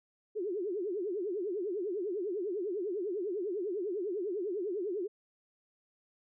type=tone with vibrato; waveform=sine; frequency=386.6 Hz; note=G4; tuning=24 cents flat; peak=-32 dBFS; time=0.35-5.08 s; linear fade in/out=20 ms; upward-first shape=triangle; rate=10 Hz; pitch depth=260 cents each way; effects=none